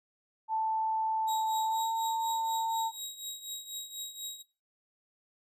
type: tone with pitch glide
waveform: sine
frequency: 882 to 900.5 Hz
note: A5 to A5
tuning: +4 to +40 cents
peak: -28 dBFS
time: 0.48-2.92 s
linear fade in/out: 50 ms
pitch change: +36 cents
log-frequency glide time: 1.63-1.88 s
type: tone with tremolo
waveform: 15% pulse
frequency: 3812 Hz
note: A#7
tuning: 38 cents sharp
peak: -28 dBFS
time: 1.27-4.43 s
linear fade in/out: 20 ms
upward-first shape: triangle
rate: 4.1 Hz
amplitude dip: 80%
effects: noise-tail reverb RT60 0.3 s tail -17 dB re dry + resampled to 32000 Hz